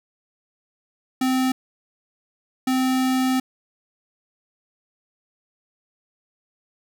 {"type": "tone bursts at uneven times", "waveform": "square", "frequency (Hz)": 259, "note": "C4", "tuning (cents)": -17, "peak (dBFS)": -19, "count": 2, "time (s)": [[1.21, 1.52], [2.67, 3.4]], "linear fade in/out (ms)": 5, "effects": []}